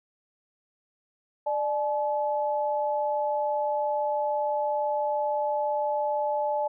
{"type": "tone pair together", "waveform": "sine", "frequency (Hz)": [594.7, 857], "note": ["D5", "A5"], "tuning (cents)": [22, -46], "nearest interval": "tritone", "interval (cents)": 632, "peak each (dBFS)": -27, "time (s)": [1.46, 6.68], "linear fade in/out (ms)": 10, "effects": []}